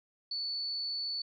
sine tone, 4463 Hz, C#8, 11 cents sharp, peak -33 dBFS, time 0.31-1.22 s, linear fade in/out 5 ms, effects none

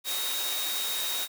sine tone in noise, 3757 Hz, A#7, 13 cents sharp, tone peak -32 dBFS, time 0.04-1.28 s, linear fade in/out 50 ms, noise white, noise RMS -32 dBFS, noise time 0.04-1.28 s, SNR -3 dB, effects high-pass 400 Hz 12 dB/octave

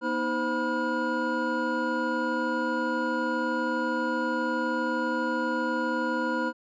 triangle tone cluster, 241.2 / 313.6 / 519 / 980 / 1428 Hz, B3 / D#4 / C5 / B5 / F6, -41 / +14 / -14 / -14 / +38 cents, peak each -30 dBFS, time 0.01-6.53 s, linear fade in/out 50 ms, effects resampled to 16000 Hz

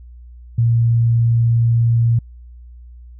sine tone, 116.54 Hz, A#2, in tune, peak -11 dBFS, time 0.58-2.19 s, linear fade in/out 5 ms, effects added 60 Hz sine -36 dBFS peak until 3.19 s

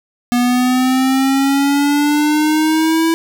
square exponential sweep, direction up, 242.1 to 329.6 Hz, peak -12 dBFS, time 0.32-3.14 s, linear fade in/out 0 ms, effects none

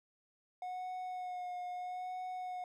triangle tone with vibrato, 728 Hz, F#5, 28 cents flat, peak -37 dBFS, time 0.62-2.64 s, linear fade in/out 2 ms, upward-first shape sine, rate 0.77 Hz, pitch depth 22 cents each way, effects none

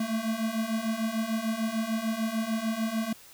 square beating tone pair, 218.6 / 225.3 Hz, A3 / A3, -11 / +41 cents, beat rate 6.7 Hz, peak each -33 / -30 dBFS, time 0-3.13 s, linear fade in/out 5 ms, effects white hiss -52 dBFS RMS until 3.33 s

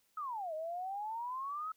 sine exponential two-way sweep, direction down then up, 1305 to 615 to 1305 Hz, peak -37 dBFS, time 0.17-1.72 s, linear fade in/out 5 ms, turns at 0.54 s, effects white hiss -74 dBFS RMS until 1.76 s

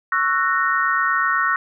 sine chord, F# dominant seventh, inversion second, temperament just, 1110 / 1332 / 1480 / 1850 Hz, C#6 / E6 / F#6 / A#6, +2 / +18 / 0 / -14 cents, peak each -22 dBFS, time 0.12-1.56 s, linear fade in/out 2 ms, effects none

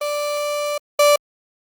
35% pulse tone pair in turn, 587.3 / 584.7 Hz, D5 / D5, 0 / -8 cents, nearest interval unison, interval 8 cents, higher first, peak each -19 / -9 dBFS, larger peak second, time 0.01-0.78 / 0.99-1.16 s, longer first, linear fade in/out 5 ms, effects Opus 32 kbps

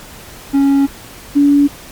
triangle / sine tone pair in turn, 277.2 / 285.7 Hz, C#4 / D4, 0 / -48 cents, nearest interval minor second, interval 52 cents, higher second, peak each -6 dBFS, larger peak neither, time 0.53-0.87 / 1.35-1.68 s, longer first, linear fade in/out 20 ms, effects pink hiss -35 dBFS RMS until 1.91 s + MP3 96 kbps

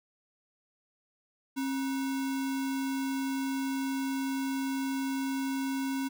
sine tone with sample-and-hold, 268.9 Hz, C4, 47 cents sharp, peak -29 dBFS, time 1.56-6.09 s, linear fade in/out 20 ms, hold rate 1225 Hz, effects none

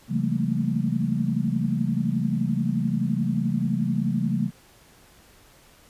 sine tone cluster, 135.7 / 167.4 / 192.3 / 217.1 / 228.6 Hz, C#3 / E3 / G3 / A3 / A#3, -36 / +27 / -33 / -23 / -34 cents, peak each -28 dBFS, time 0.08-4.51 s, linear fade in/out 50 ms, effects pink hiss -54 dBFS RMS until 5.89 s + resampled to 32000 Hz

